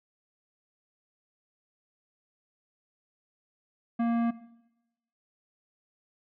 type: tone with tanh clipping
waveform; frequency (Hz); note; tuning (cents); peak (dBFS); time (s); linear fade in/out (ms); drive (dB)
sine; 233.1; A#3; 0; -26; 3.99-4.31; 10; 14
effects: noise-tail reverb RT60 0.9 s tail -17 dB re dry